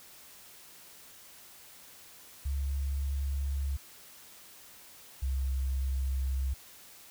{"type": "tone pair in turn", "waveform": "sine", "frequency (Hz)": [69.3, 66.22], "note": ["C#2", "C2"], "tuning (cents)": [0, 21], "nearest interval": "minor second", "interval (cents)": 79, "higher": "first", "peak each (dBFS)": [-29, -28], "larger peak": "second", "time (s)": [[2.45, 3.77], [5.22, 6.54]], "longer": "neither", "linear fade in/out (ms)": 10, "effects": ["white hiss -53 dBFS RMS until 7.1 s"]}